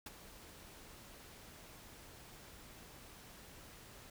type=noise with ADSR envelope; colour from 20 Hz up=pink; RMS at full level=-44 dBFS; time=0.06-4.1 s; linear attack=5 ms; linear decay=26 ms; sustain=-12 dB; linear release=4 ms; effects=none